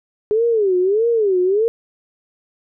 sine tone with vibrato, 412 Hz, G#4, 14 cents flat, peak -13 dBFS, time 0.31-1.68 s, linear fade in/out 0 ms, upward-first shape sine, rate 1.6 Hz, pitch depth 230 cents each way, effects none

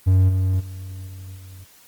triangle tone with level steps, 93.6 Hz, F#2, 20 cents sharp, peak -10 / -15 / -29 / -32 / -36 dBFS, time 0.06-1.65 s, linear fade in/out 20 ms, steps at 0.28 / 0.59 / 1.06 / 1.35 s, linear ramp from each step 20 ms, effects white hiss -51 dBFS RMS until 1.87 s + Opus 24 kbps

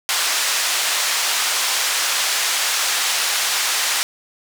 white band-pass noise, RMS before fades -20 dBFS, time 0.09-4.03 s, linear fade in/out 0 ms, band 830 to 7100 Hz, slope 12 dB/octave, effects none

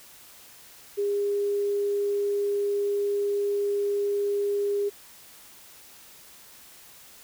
sine tone, 405.9 Hz, G#4, 40 cents flat, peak -23 dBFS, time 0.97-4.9 s, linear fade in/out 20 ms, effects white hiss -50 dBFS RMS until 7.23 s

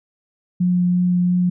sine tone with vibrato, 178.7 Hz, F3, 40 cents sharp, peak -14 dBFS, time 0.6-1.5 s, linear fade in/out 10 ms, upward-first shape triangle, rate 2.9 Hz, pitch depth 10 cents each way, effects none

